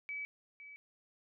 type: tone with echo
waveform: sine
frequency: 2289 Hz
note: D7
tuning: 45 cents flat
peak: -38 dBFS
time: 0.09-0.25 s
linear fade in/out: 0 ms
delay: 510 ms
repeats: 1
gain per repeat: -11 dB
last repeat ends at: 0.76 s
effects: none